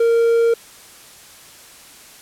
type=tone; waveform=triangle; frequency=463.3 Hz; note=A#4; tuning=11 cents flat; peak=-10 dBFS; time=0-0.54 s; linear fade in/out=5 ms; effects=white hiss -43 dBFS RMS until 2.21 s + low-pass 12000 Hz 12 dB/octave